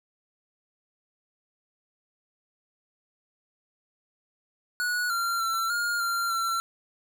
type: tone with pitch steps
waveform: square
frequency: 1463 / 1378 / 1348 / 1418 / 1381 / 1353 Hz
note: F#6 / F6 / E6 / F6 / F6 / E6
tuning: -20 / -24 / +38 / +26 / -20 / +45 cents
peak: -26 dBFS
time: 4.8-6.6 s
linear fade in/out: 0 ms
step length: 300 ms
effects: none